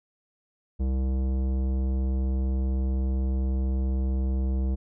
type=tone with tanh clipping; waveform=sine; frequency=65.41 Hz; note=C2; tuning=in tune; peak=-25 dBFS; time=0.79-4.76 s; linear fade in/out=20 ms; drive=15 dB; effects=none